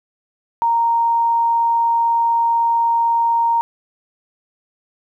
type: tone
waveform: sine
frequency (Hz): 929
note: A#5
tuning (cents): -6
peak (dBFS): -13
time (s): 0.62-3.61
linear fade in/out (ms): 0
effects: 9-bit